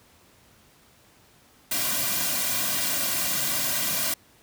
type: noise with comb filter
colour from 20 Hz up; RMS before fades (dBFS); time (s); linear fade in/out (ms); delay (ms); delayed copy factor
white; -26; 1.71-4.14; 5; 2.3; -0.9
effects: pink hiss -57 dBFS RMS until 4.42 s + high-pass 60 Hz 12 dB/octave